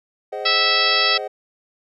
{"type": "chord", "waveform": "triangle", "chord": "Ab dominant seventh", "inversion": "none", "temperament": "equal with one note detuned", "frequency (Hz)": [415.3, 523.3, 622.3, 754.7], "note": ["Ab4", "C5", "Eb5", "Gb5"], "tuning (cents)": [0, 0, 0, 34], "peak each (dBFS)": -29, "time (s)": [0.32, 1.28], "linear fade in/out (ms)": 10}
{"type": "harmonic tone", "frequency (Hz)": 656, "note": "E5", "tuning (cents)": -9, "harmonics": [2, 3, 4, 5, 6, 7, 8], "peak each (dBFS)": [-23, -23, -23, -23, -23, -23, -23], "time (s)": [0.45, 1.18], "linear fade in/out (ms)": 10}
{"effects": []}